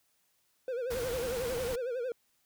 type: tone with vibrato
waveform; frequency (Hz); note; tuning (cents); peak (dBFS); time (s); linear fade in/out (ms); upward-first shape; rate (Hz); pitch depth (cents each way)
triangle; 493.9; B4; 0; -30; 0.68-2.12; 2; sine; 11; 110
type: noise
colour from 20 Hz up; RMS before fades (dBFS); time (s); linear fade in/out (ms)
pink; -40; 0.9-1.76; 10
effects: white hiss -73 dBFS RMS until 2.45 s